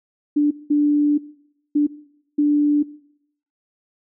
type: tone bursts at uneven times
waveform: sine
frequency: 293.7 Hz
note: D4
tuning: in tune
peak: -13 dBFS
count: 4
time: 0.36-0.51 / 0.7-1.18 / 1.75-1.87 / 2.38-2.83 s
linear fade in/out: 10 ms
effects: noise-tail reverb RT60 0.7 s tail -19 dB re dry